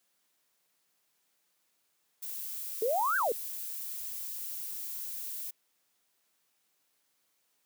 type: noise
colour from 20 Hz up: violet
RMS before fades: -39 dBFS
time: 2.22-5.51 s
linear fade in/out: 10 ms
type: exponential two-way sweep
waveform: sine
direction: up then down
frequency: 419.1 to 1633 to 419.1 Hz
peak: -26 dBFS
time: 2.82-3.32 s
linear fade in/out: 2 ms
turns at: 3.17 s
effects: white hiss -75 dBFS RMS until 7.65 s + high-pass 150 Hz 12 dB/octave